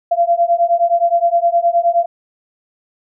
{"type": "beating tone pair", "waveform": "sine", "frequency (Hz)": [681, 690.6], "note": ["F5", "F5"], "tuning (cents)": [-44, -20], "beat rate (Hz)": 9.6, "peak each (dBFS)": -14, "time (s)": [0.11, 2.06], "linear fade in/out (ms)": 10, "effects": []}